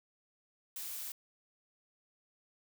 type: noise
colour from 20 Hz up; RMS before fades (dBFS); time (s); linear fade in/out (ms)
blue; -42; 0.76-1.12; 2
effects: none